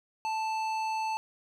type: tone with tanh clipping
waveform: triangle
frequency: 880 Hz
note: A5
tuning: in tune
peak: -31 dBFS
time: 0.25-1.17 s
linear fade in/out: 0 ms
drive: 18 dB
effects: none